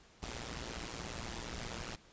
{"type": "noise with amplitude modulation", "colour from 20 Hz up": "pink", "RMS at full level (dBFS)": -39, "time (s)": [0.22, 1.96], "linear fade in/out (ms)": 10, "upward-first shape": "sine", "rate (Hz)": 117, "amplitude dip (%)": 90, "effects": ["pink hiss -62 dBFS RMS until 2.12 s", "resampled to 16000 Hz"]}